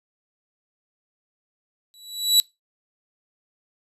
sawtooth tone with exponential growth, 3928 Hz, B7, 10 cents flat, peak -8 dBFS, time 1.94-2.4 s, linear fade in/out 0 ms, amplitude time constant 100 ms, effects noise-tail reverb RT60 0.2 s tail -22 dB re dry + resampled to 32000 Hz

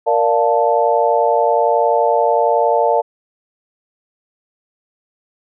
sine chord, Bb major seventh, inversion none, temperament equal, 466.2 / 587.3 / 698.5 / 880 Hz, Bb4 / D5 / F5 / A5, 0 / 0 / 0 / 0 cents, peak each -17 dBFS, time 0.06-3.02 s, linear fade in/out 20 ms, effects none

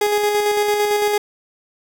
30% pulse tone with tremolo, 415.3 Hz, G#4, in tune, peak -12 dBFS, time 0.01-1.18 s, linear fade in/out 5 ms, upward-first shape square, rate 8.9 Hz, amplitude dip 30%, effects none

